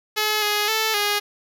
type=tone with pitch steps; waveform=5% pulse; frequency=427 / 417.1 / 440 / 412.4 Hz; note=G#4 / G#4 / A4 / G#4; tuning=+48 / +7 / 0 / -12 cents; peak=-8 dBFS; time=0.16-1.2 s; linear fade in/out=20 ms; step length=260 ms; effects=none